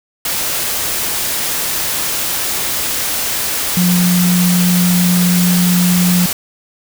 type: tone in noise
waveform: sine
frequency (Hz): 178.4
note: F3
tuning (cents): +37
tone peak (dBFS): -10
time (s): 3.77-6.26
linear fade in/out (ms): 2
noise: white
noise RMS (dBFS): -18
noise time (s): 0.25-6.33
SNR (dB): +5
effects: none